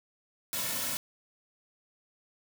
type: noise with comb filter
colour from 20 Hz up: white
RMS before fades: -33 dBFS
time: 0.53-0.97 s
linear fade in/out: 0 ms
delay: 2.5 ms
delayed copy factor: -0.75
effects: none